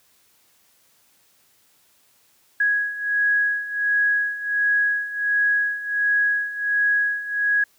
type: beating tone pair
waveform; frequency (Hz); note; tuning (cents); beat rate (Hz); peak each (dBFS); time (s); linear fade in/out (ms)
sine; 1661.2 / 1662.6; G#6 / G#6; 0 / +1; 1.4; -24 / -20; 2.6-7.64; 5
effects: white hiss -60 dBFS RMS until 7.78 s + high-pass 60 Hz 12 dB/octave